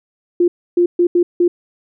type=tone bursts at uneven times; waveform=sine; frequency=350 Hz; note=F4; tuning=4 cents sharp; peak=-9 dBFS; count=5; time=0.4-0.48 / 0.77-0.86 / 0.99-1.07 / 1.15-1.23 / 1.4-1.48 s; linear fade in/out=5 ms; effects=none